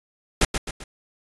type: noise with echo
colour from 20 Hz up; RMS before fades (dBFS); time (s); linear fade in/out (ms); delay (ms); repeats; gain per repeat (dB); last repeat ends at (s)
pink; -17; 0.41-0.45; 5; 130; 3; -7; 0.84
effects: resampled to 24000 Hz